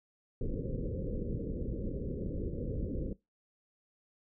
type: low-pass noise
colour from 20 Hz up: pink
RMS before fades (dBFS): -36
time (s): 0.41-3.13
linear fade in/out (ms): 2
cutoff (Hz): 540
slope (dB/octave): 96
effects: noise-tail reverb RT60 0.2 s tail -21 dB re dry